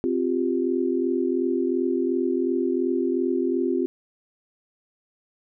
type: chord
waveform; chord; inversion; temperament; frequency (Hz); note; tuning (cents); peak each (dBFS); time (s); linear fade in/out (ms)
sine; C suspended fourth; none; equal; 261.6 / 349.2 / 392; C4 / F4 / G4; 0 / 0 / 0; -25 / -24 / -27; 0.04-3.86; 0
effects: none